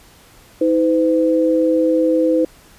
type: tone pair together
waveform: sine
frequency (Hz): 319.4 / 508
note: D#4 / B4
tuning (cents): +45 / +49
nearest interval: minor sixth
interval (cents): 804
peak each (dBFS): -15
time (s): 0.61-2.45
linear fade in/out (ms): 5
effects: pink hiss -47 dBFS RMS until 2.78 s + resampled to 32000 Hz